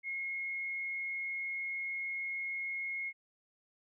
sine tone with frequency modulation, 2160 Hz, C#7, 45 cents flat, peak -35 dBFS, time 0.03-3.13 s, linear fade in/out 50 ms, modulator 93.2 Hz, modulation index 0.28, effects none

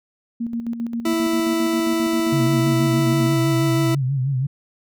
sine tone with tremolo, 233.1 Hz, A#3, in tune, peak -21 dBFS, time 0.4-3.34 s, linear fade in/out 10 ms, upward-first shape square, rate 7.5 Hz, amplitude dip 55%
40% pulse tone, 329.6 Hz, E4, in tune, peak -18 dBFS, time 1.05-3.95 s, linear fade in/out 5 ms
sine tone with vibrato, 133.6 Hz, C3, 36 cents sharp, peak -18 dBFS, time 2.32-4.47 s, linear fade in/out 10 ms, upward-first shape sine, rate 6.2 Hz, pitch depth 95 cents each way
effects none

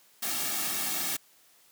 white noise with comb filter, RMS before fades -31 dBFS, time 0.22-1.17 s, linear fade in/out 10 ms, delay 2 ms, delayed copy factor -0.65, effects white hiss -61 dBFS RMS until 1.71 s + high-pass 150 Hz 12 dB/octave

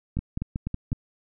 two click trains, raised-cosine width 5 ms, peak -16 / -16 dBFS, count 4 / 5, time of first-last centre 0.17-0.92 / 0.19-0.928 s, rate 4 / 5.42 Hz, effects none

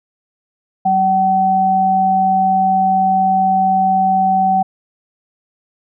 sine tone pair together, 189.7 / 760.7 Hz, F#3 / F#5, +43 / +48 cents, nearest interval 2 octaves, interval 2405 cents, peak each -20 / -11 dBFS, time 0.85-4.63 s, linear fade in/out 10 ms, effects none

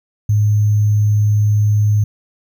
sine tone with sample-and-hold, 105.1 Hz, G#2, 21 cents sharp, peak -10 dBFS, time 0.29-2.04 s, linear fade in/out 5 ms, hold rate 6300 Hz, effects none

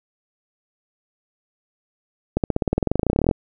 accelerating click train, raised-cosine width 2 ms, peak -5 dBFS, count 24, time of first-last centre 2.37-3.312 s, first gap 68 ms, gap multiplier 0.95, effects none

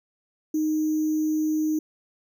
sine tone with sample-and-hold, 310 Hz, D#4, 6 cents flat, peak -21 dBFS, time 0.54-1.79 s, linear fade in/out 5 ms, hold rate 6300 Hz, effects none

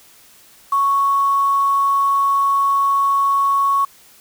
sine tone with quantisation, 1108.7 Hz, C#6, in tune, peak -13 dBFS, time 0.72-3.85 s, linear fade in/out 5 ms, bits 6, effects white hiss -48 dBFS RMS until 4.2 s

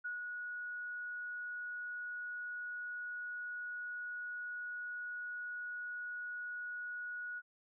sine tone with ADSR envelope, 1459 Hz, F#6, 25 cents flat, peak -37 dBFS, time 0.04-7.42 s, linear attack 15 ms, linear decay 140 ms, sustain -3 dB, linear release 42 ms, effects none

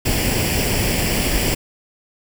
pink noise with comb filter, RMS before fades -19 dBFS, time 0.05-1.55 s, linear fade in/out 10 ms, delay 0.39 ms, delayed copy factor +0.65, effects none

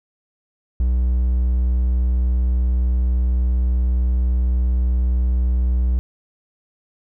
triangle tone, 61.74 Hz, B1, in tune, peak -13 dBFS, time 0.8-5.99 s, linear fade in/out 0 ms, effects none

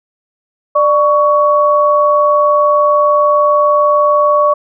sine tone pair together, 593.3 / 1120 Hz, D5 / C#6, +18 / +18 cents, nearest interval major seventh, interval 1100 cents, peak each -10 dBFS, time 0.75-4.54 s, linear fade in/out 10 ms, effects none

